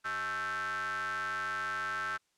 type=ring-modulated tone; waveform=square; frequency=116.1 Hz; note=A#2; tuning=7 cents flat; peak=-31 dBFS; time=0.04-2.18 s; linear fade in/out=20 ms; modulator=1440 Hz; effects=white hiss -75 dBFS RMS until 2.37 s + low-pass 8000 Hz 12 dB/octave